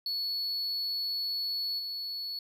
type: tone with level steps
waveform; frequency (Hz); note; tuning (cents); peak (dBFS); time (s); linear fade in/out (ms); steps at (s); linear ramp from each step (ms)
triangle; 4405; C#8; -12; -29 / -33; 0.06-2.39; 2; 1.78; 20
effects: none